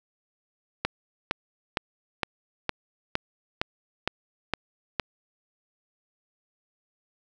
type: click train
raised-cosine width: 0.3 ms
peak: -8 dBFS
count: 10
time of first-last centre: 0.85-4.997 s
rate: 2.17 Hz
effects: none